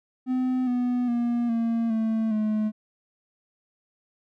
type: tone with pitch steps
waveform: triangle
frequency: 255.2 / 246.5 / 238.1 / 230 / 222.2 / 214.6 Hz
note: C4 / B3 / A#3 / A#3 / A3 / A3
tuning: -43 / -3 / +37 / -23 / +17 / -43 cents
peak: -20 dBFS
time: 0.26-2.72 s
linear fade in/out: 50 ms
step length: 410 ms
effects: none